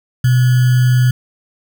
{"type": "tone with sample-and-hold", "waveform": "sine", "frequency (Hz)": 125.3, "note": "B2", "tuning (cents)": 25, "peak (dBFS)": -8, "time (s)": [0.24, 1.11], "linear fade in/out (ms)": 5, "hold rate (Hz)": 1575, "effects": []}